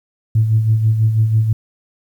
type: tone with tremolo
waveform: sine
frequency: 110.3 Hz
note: A2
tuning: 5 cents sharp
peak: -8 dBFS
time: 0.35-1.53 s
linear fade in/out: 5 ms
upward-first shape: sine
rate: 6.1 Hz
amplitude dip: 55%
effects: tanh soft clip ceiling -4 dBFS + 8-bit